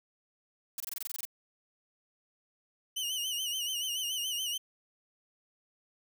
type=noise bursts; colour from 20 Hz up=blue; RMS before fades=-37 dBFS; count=11; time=0.78-1.252 s; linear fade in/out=2 ms; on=22 ms; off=23 ms
type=tone with vibrato; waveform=sawtooth; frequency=2960 Hz; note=F#7; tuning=in tune; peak=-29 dBFS; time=2.96-4.58 s; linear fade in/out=10 ms; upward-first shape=sine; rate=7 Hz; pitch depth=85 cents each way
effects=none